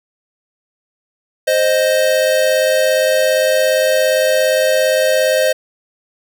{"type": "tone pair together", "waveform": "square", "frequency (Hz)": [523.3, 620.7], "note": ["C5", "D#5"], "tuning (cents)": [0, -4], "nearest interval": "minor third", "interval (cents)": 296, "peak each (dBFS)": -15, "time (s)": [1.47, 5.53], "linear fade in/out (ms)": 10, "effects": []}